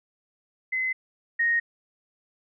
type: tone pair in turn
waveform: sine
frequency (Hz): 2043 / 1865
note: C7 / A#6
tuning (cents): -42 / 0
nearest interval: major second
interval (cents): 158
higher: first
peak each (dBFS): -24 / -20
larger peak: second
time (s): 0.72-0.93 / 1.39-1.6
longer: neither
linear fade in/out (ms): 10
effects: none